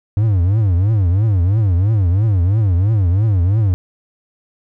triangle tone with vibrato, 98 Hz, G2, in tune, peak -9 dBFS, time 0.17-3.74 s, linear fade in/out 0 ms, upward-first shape triangle, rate 3 Hz, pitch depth 280 cents each way, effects none

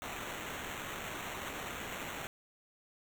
white noise with sample-and-hold, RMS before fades -42 dBFS, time 0.02-2.27 s, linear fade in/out 0 ms, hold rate 4900 Hz, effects none

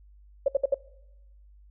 sine tone bursts, 551 Hz, C#5, 11 cents flat, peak -18 dBFS, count 4, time 0.46-0.744 s, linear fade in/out 5 ms, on 23 ms, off 64 ms, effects noise-tail reverb RT60 0.9 s tail -21 dB re dry + added 50 Hz sine -51 dBFS peak until 1.7 s

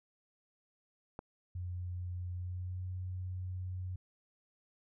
click, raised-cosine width 1 ms, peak -28 dBFS, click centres 1.191 s
sine tone with pitch glide, 89.5 to 91.7 Hz, F2 to F#2, +43 to -15 cents, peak -37 dBFS, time 1.55-3.96 s, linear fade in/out 5 ms, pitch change +42 cents, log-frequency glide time 2.4-2.83 s
effects none

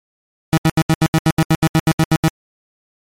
30% pulse tone bursts, 160 Hz, D#3, 49 cents sharp, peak -7 dBFS, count 15, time 0.53-2.282 s, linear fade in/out 0 ms, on 44 ms, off 78 ms, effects MP3 64 kbps

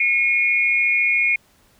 sine tone pair together, 2170 / 2436 Hz, C#7 / D#7, -37 / -37 cents, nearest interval major second, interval 200 cents, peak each -18 dBFS, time 0-1.36 s, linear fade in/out 5 ms, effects pink hiss -57 dBFS RMS until 1.79 s

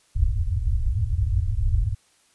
white low-pass noise, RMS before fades -22 dBFS, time 0.15-1.95 s, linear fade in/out 20 ms, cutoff 110 Hz, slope 96 dB/octave, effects white hiss -61 dBFS RMS until 2.34 s + resampled to 24000 Hz

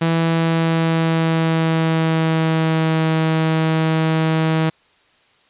sawtooth tone with pitch glide, 164.81 to 159.84 Hz, E3 to D#3, 0 to +47 cents, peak -11 dBFS, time 0.01-4.7 s, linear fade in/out 10 ms, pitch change -53 cents, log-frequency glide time 0.21-3.08 s, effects white hiss -56 dBFS RMS until 5.49 s + resampled to 8000 Hz

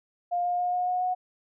sine tone with pitch steps, 705 / 710.3 / 715.7 / 721.1 / 726.5 / 732 Hz, F5 / F5 / F5 / F#5 / F#5 / F#5, +16 / +29 / +42 / -45 / -32 / -19 cents, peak -24 dBFS, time 0.31-1.15 s, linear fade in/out 20 ms, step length 140 ms, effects none

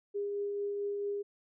sine tone with tremolo, 405.9 Hz, G#4, 40 cents flat, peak -31 dBFS, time 0.14-1.23 s, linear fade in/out 20 ms, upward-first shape triangle, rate 4.5 Hz, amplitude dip 25%, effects none

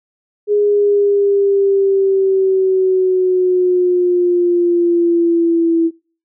sine exponential sweep, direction down, 415.3 to 329.6 Hz, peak -10 dBFS, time 0.47-5.91 s, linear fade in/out 50 ms, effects noise-tail reverb RT60 0.4 s tail -25 dB re dry

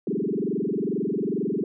sine tone with frequency modulation, 303.1 Hz, D#4, 45 cents flat, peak -23 dBFS, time 0.07-1.64 s, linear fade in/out 2 ms, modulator 22.3 Hz, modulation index 5.5, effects none

